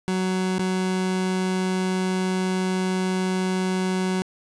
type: tone with dropouts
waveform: 30% pulse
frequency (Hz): 186.1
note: F#3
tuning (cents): +10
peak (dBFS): -19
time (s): 0.08-4.22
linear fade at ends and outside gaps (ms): 0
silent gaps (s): 0.583-0.593
effects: resampled to 22050 Hz + 9-bit